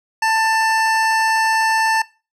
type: tone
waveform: 25% pulse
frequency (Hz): 888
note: A5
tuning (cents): +16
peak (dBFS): -11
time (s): 0.22-2.02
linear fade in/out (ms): 5
effects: noise-tail reverb RT60 0.3 s tail -19 dB re dry + low-pass 8000 Hz 12 dB/octave